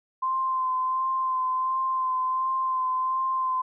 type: tone with vibrato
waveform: sine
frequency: 1039 Hz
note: C6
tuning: 12 cents flat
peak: -23 dBFS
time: 0.22-3.62 s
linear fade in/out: 10 ms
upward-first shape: sine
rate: 1.4 Hz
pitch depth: 18 cents each way
effects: none